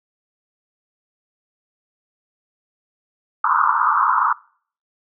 white band-pass noise, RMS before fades -17 dBFS, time 3.44-4.33 s, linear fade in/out 5 ms, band 910 to 1400 Hz, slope 96 dB/octave, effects noise-tail reverb RT60 0.5 s tail -23 dB re dry

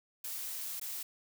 blue noise with dropouts, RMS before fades -40 dBFS, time 0.24-1.03 s, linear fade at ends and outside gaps 5 ms, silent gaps 0.798-0.813 s, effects none

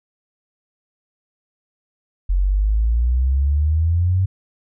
sine exponential sweep, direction up, 44.52 to 96 Hz, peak -14 dBFS, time 2.29-4.26 s, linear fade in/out 10 ms, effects none

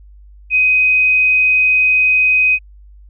sine tone, 2512 Hz, D#7, 16 cents sharp, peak -9 dBFS, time 0.5-2.59 s, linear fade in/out 50 ms, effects added 50 Hz sine -38 dBFS peak until 3.09 s

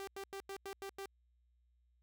sawtooth tone bursts, 392 Hz, G4, in tune, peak -39 dBFS, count 7, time 0-1.057 s, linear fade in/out 0 ms, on 73 ms, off 91 ms, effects added 60 Hz sine -70 dBFS peak until 2.02 s

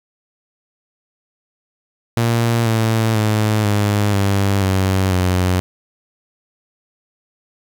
sawtooth tone with pitch steps, 116.54 / 111.92 / 107.49 / 103.23 / 99.14 / 95.21 / 91.44 Hz, A#2 / A2 / A2 / G#2 / G2 / G2 / F#2, 0 / +30 / -40 / -10 / +20 / -50 / -20 cents, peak -10 dBFS, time 2.17-5.6 s, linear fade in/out 0 ms, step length 490 ms, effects 7-bit

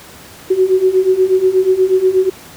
sine beating tone pair, 369.6 / 377.9 Hz, F#4 / F#4, -2 / +37 cents, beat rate 8.3 Hz, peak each -14 / -11 dBFS, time 0.5-2.3 s, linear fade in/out 10 ms, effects pink hiss -37 dBFS RMS until 2.56 s + high-pass 80 Hz 12 dB/octave

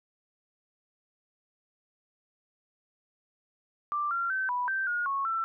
sine tone with pitch steps, 1179 / 1377 / 1540 / 985 / 1560 / 1435 / 1101 / 1338 Hz, D6 / F6 / G6 / B5 / G6 / F6 / C#6 / E6, +6 / -25 / -31 / -5 / -9 / +47 / -12 / +25 cents, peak -27 dBFS, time 3.92-5.44 s, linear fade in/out 0 ms, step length 190 ms, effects none

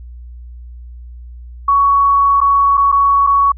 sine tone with dropouts, 1119 Hz, C#6, 16 cents sharp, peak -8 dBFS, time 1.68-3.52 s, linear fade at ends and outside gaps 5 ms, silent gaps 2.405-2.413 / 2.772-2.776 / 2.918-2.924 / 3.267-3.271 s, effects added 60 Hz sine -30 dBFS peak until 3.57 s

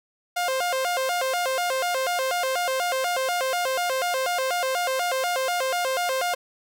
sawtooth tone with vibrato, 610 Hz, D#5, 34 cents flat, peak -19 dBFS, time 0.36-6.35 s, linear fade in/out 10 ms, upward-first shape square, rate 4.1 Hz, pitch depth 260 cents each way, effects none

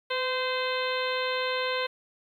harmonic tone with a mistuned harmonic, 516 Hz, C5, 24 cents flat, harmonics 1 / 2 / 3 / 4 / 5 / 6 / 7 / 8, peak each -30 / -33 / -35 / -36 / -37 / -38 / -38 / -39 dBFS, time 0.1-1.87 s, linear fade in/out 10 ms, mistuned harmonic 1, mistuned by -27 cents, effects 10-bit

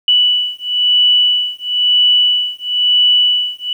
sine beating tone pair, 2960 / 2961 Hz, F#7 / F#7, 0 / +1 cents, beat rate 1 Hz, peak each -13 dBFS, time 0.08-3.73 s, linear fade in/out 2 ms, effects 8-bit

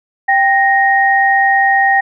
sine tone pair together, 785.6 / 1864.7 Hz, G5 / A#6, +4 / 0 cents, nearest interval octave + minor third, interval 1496 cents, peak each -11 dBFS, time 0.28-2.01 s, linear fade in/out 10 ms, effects none

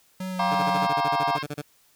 square tone with vibrato, 185 Hz, F#3, in tune, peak -30 dBFS, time 0.2-0.87 s, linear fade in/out 5 ms, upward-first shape sine, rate 3.6 Hz, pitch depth 16 cents each way
harmonic tone, 533 Hz, C5, 32 cents sharp, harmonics 2 / 3 / 4 / 5 / 6 / 7 / 8 / 9 / 10, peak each -32 / -36 / -38 / -40 / -42 / -43 / -44 / -45 / -46 dBFS, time 0.39-1.43 s, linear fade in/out 5 ms
sine chord, G minor seventh, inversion third, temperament equal with one note detuned, 698.5 / 784 / 948.6 / 1174.7 Hz, F5 / G5 / Bb5 / D6, 0 / 0 / +30 / 0 cents, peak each -26 / -31 / -26 / -30 dBFS, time 0.39-1.37 s, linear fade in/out 5 ms
15% pulse tone bursts, 146.83 Hz, D3, in tune, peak -23 dBFS, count 15, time 0.51-1.618 s, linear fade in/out 10 ms, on 44 ms, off 32 ms
effects white hiss -61 dBFS RMS until 1.95 s

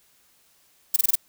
violet noise bursts, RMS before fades -18 dBFS, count 5, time 0.94-1.155 s, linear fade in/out 5 ms, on 23 ms, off 25 ms, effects white hiss -61 dBFS RMS until 1.28 s

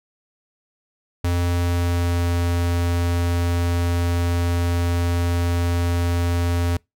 square tone with pitch glide, 87.31 to 86.51 Hz, F2 to F2, 0 to -16 cents, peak -19 dBFS, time 1.24-6.77 s, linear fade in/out 5 ms, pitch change -16 cents, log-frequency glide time 1.46-2.27 s, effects noise-tail reverb RT60 0.2 s tail -26 dB re dry

